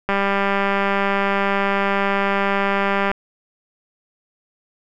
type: click train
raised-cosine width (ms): 0.5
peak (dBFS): -5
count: 600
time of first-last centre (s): 0.09-3.115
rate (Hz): 198
effects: none